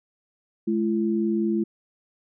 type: tone pair together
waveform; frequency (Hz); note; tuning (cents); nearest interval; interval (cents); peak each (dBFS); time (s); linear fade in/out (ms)
sine; 213.4 / 338.7; G#3 / E4; +47 / +47; minor sixth; 800; -23 / -24; 0.67-1.64; 10
effects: none